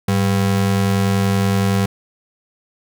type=ring-modulated tone; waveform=square; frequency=149 Hz; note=D3; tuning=25 cents sharp; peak=-12 dBFS; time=0.08-1.86 s; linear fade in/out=5 ms; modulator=45.3 Hz; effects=none